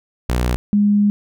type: tone pair in turn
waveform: sawtooth / sine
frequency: 61 / 205.5 Hz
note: B1 / G#3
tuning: -21 / -18 cents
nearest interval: octave + major sixth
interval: 2103 cents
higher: second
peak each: -12 / -11 dBFS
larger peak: second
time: 0.29-0.56 / 0.73-1.1 s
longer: second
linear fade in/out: 0 ms
effects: none